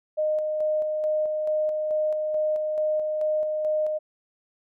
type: tone with tremolo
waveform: sine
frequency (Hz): 615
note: D#5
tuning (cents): -20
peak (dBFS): -21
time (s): 0.17-3.99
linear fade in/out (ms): 20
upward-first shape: square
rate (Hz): 2.3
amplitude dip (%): 30
effects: none